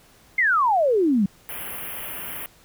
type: exponential sweep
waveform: sine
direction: down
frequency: 2156 to 185 Hz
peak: -16 dBFS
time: 0.38-1.26 s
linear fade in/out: 5 ms
type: band-stop noise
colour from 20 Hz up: white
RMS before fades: -33 dBFS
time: 1.49-2.46 s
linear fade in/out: 0 ms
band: 3200 to 10000 Hz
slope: 96 dB/octave
effects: pink hiss -54 dBFS RMS until 2.64 s